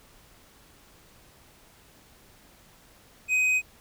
triangle tone with tanh clipping, 2512 Hz, D#7, 16 cents sharp, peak -22 dBFS, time 3.28-3.62 s, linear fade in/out 50 ms, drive 11 dB, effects pink hiss -56 dBFS RMS until 3.8 s

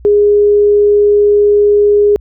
sine tone, 412.3 Hz, G#4, 13 cents flat, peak -5 dBFS, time 0.05-2.16 s, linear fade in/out 0 ms, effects added 60 Hz sine -33 dBFS peak until 2.2 s

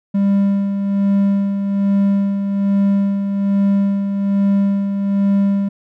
triangle tone with tremolo, 198.7 Hz, G3, 24 cents sharp, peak -9 dBFS, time 0.14-5.69 s, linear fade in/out 10 ms, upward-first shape sine, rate 1.2 Hz, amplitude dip 50%, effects none

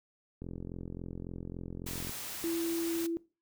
click train, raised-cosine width 3 ms, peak -28 dBFS, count 74, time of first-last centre 0.42-2.094 s, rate 43.6 Hz
white noise, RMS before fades -41 dBFS, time 1.86-3.07 s, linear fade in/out 10 ms
sine tone, 334.2 Hz, E4, 24 cents sharp, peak -30 dBFS, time 2.44-3.17 s, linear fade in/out 0 ms
effects noise-tail reverb RT60 0.3 s tail -20 dB re dry

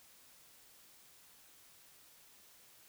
silence, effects white hiss -62 dBFS RMS until 2.88 s

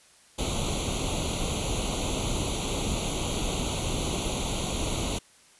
pink noise with comb filter, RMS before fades -29 dBFS, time 0.38-5.19 s, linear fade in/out 10 ms, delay 0.29 ms, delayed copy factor +1, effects white hiss -57 dBFS RMS until 5.59 s + resampled to 24000 Hz

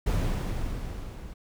brown noise with level ramp, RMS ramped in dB -24 to -41 dBFS, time 0.06-1.34 s, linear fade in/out 10 ms, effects none

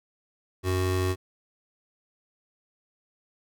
square tone pair together, 92.5 / 370 Hz, F#2 / F#4, 0 / 0 cents, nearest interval 2 octaves, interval 2400 cents, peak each -26 / -29 dBFS, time 0.63-1.16 s, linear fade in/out 50 ms, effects none

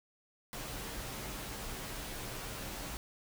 pink noise with comb filter, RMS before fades -42 dBFS, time 0.53-2.97 s, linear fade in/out 0 ms, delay 12 ms, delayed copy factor -0.5, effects none

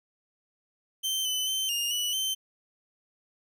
sawtooth tone with pitch steps, 3108 / 3023 / 3092 / 2828 / 2951 / 3096 Hz, G7 / F#7 / G7 / F7 / F#7 / G7, -16 / +36 / -24 / +21 / -5 / -22 cents, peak -24 dBFS, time 1.03-2.35 s, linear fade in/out 20 ms, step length 220 ms, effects none

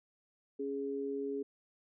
sine tone pair together, 277.2 / 415.3 Hz, C#4 / G#4, 0 / 0 cents, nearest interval perfect fifth, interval 700 cents, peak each -39 / -36 dBFS, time 0.59-1.43 s, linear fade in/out 10 ms, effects none

